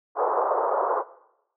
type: band-pass noise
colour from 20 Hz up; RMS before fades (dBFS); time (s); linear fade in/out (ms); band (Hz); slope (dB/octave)
pink; -24; 0.15-1.04; 50; 430 to 1200; 48
effects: noise-tail reverb RT60 0.8 s tail -17 dB re dry